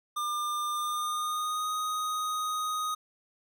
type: tone with pitch glide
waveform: square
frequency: 1200 to 1248.1 Hz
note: D6 to D#6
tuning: +37 to +5 cents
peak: -30 dBFS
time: 0.16-2.95 s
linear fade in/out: 10 ms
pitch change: +68 cents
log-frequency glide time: 0.74-1.71 s
effects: none